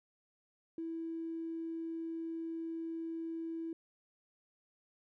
triangle tone with tanh clipping, 328.5 Hz, E4, 6 cents flat, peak -37 dBFS, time 0.78-3.73 s, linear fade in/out 2 ms, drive 2 dB, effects none

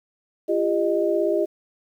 sine tone cluster, 343 / 399.9 / 616 Hz, F4 / G4 / D#5, -31 / +35 / -17 cents, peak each -23 dBFS, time 0.48-1.46 s, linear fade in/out 20 ms, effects 9-bit

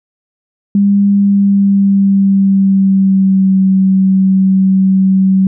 sine tone with pitch glide, 200.6 to 190.66 Hz, G3 to G3, +40 to -48 cents, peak -6 dBFS, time 0.75-5.47 s, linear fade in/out 2 ms, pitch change -88 cents, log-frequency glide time 1.11-3.58 s, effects none

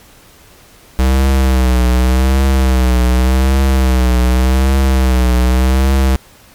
square tone with vibrato, 64.3 Hz, C2, 30 cents flat, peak -9 dBFS, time 0.99-6.16 s, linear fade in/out 0 ms, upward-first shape triangle, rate 0.86 Hz, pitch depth 81 cents each way, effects pink hiss -43 dBFS RMS until 6.54 s + MP3 96 kbps

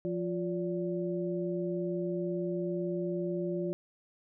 sine tone cluster, 174.4 / 352.1 / 576 Hz, F3 / F4 / D5, -2 / +14 / -34 cents, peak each -35 / -33 / -38 dBFS, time 0.05-3.73 s, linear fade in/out 0 ms, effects none

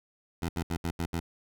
15% pulse tone bursts at uneven times, 84.5 Hz, E2, 43 cents sharp, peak -23 dBFS, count 6, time 0.42-0.49 / 0.56-0.63 / 0.7-0.77 / 0.84-0.91 / 0.99-1.06 / 1.13-1.2 s, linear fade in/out 5 ms, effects none

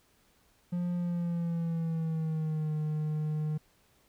triangle tone with pitch glide, 176.1 to 153.3 Hz, F3 to D#3, +15 to -25 cents, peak -27 dBFS, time 0.72-3.58 s, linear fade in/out 10 ms, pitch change -240 cents, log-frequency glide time 0.95-2.74 s, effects pink hiss -67 dBFS RMS until 4.08 s

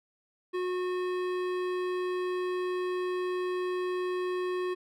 sine tone with hard clipping, 363.7 Hz, F#4, 30 cents flat, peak -31 dBFS, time 0.53-4.75 s, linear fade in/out 20 ms, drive 15 dB, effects none

